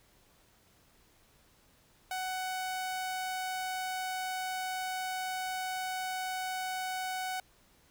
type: tone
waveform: sawtooth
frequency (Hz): 746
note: F#5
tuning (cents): +14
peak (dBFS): -30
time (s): 2.11-7.4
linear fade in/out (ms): 2
effects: pink hiss -65 dBFS RMS until 7.9 s